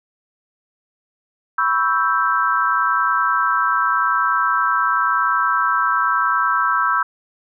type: chord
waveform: sine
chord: C# half-diminished seventh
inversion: third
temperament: equal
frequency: 987.8 / 1108.7 / 1318.5 / 1568 Hz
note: B5 / C#6 / E6 / G6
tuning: 0 / 0 / 0 / 0 cents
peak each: -23 / -22 / -18 / -21 dBFS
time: 1.58-7.03 s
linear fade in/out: 5 ms
effects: none